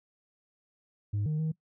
sine tone with pitch steps, 103 / 153.6 / 158 Hz, G#2 / D#3 / D#3, -14 / -22 / +27 cents, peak -25 dBFS, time 1.13-1.52 s, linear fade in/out 10 ms, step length 130 ms, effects noise-tail reverb RT60 0.1 s tail -22 dB re dry + tanh soft clip ceiling -26 dBFS

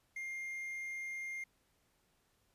triangle tone with quantisation, 2115 Hz, C7, 18 cents sharp, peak -38 dBFS, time 0.16-1.44 s, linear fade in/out 5 ms, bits 11, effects pink hiss -75 dBFS RMS until 2.54 s + resampled to 32000 Hz

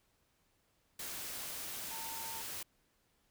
sine tone in noise, 905 Hz, A5, 48 cents sharp, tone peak -47 dBFS, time 1.91-2.42 s, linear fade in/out 5 ms, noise white, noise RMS -43 dBFS, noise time 0.99-2.63 s, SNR -7 dB, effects pink hiss -75 dBFS RMS until 3.3 s

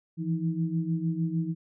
sine tone cluster, 162.3 / 168.9 / 317.9 Hz, E3 / E3 / D#4, -27 / +42 / +37 cents, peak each -31 / -28 / -34 dBFS, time 0.17-1.55 s, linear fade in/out 50 ms, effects none

